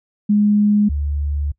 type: tone pair in turn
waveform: sine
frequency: 207.7 / 72.42 Hz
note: G#3 / D2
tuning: 0 / -24 cents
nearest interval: octave + tritone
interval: 1824 cents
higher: first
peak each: -11 / -18 dBFS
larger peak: first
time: 0.29-0.89 / 0.89-1.52 s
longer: second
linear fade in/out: 10 ms
effects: noise-tail reverb RT60 0.1 s tail -22 dB re dry